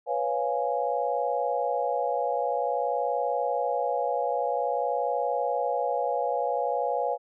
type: chord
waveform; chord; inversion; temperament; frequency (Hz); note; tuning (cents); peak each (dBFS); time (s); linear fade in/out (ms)
sine; C# dominant seventh; third; equal; 493.9 / 554.4 / 698.5 / 830.6; B4 / C#5 / E#5 / G#5; 0 / 0 / 0 / 0; -30; 0.06-7.18; 50
effects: none